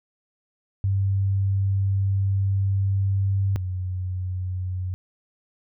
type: tone pair in turn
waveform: sine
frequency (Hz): 97.7 / 91.95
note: G2 / F#2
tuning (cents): -5 / -10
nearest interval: minor second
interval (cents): 105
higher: first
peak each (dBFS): -19 / -25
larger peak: first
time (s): 0.84-3.56 / 3.56-4.94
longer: first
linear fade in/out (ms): 0
effects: none